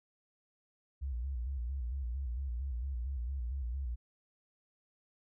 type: tone with vibrato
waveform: sine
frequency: 63.6 Hz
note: C2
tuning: 48 cents flat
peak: -34 dBFS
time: 1.01-3.96 s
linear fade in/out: 20 ms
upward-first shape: square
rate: 4.4 Hz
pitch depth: 120 cents each way
effects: none